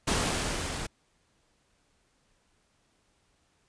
pink noise with level ramp, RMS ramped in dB -26 to -36 dBFS, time 0.07-0.87 s, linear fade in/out 10 ms, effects pink hiss -70 dBFS RMS until 3.68 s + resampled to 22050 Hz

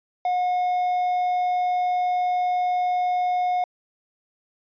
triangle tone, 723 Hz, F#5, 40 cents flat, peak -18 dBFS, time 0.25-3.64 s, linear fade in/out 2 ms, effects resampled to 11025 Hz

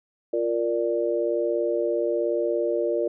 sine chord, Bb major, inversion second, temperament equal, 349.2 / 466.2 / 587.3 Hz, F4 / Bb4 / D5, 0 / 0 / 0 cents, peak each -26 dBFS, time 0.33-3.08 s, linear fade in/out 5 ms, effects none

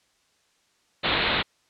white low-pass noise, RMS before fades -24 dBFS, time 1.03-1.43 s, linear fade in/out 20 ms, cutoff 4100 Hz, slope 96 dB/octave, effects white hiss -66 dBFS RMS until 1.69 s + low-pass 7000 Hz 12 dB/octave

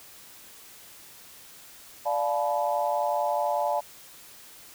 sine chord, B half-diminished seventh, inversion first, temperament equal with one note detuned, 587.3 / 698.5 / 862.9 / 987.8 Hz, D5 / F5 / A5 / B5, 0 / 0 / -34 / 0 cents, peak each -28 / -29 / -28 / -34 dBFS, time 2.05-3.81 s, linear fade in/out 20 ms, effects white hiss -49 dBFS RMS until 4.74 s

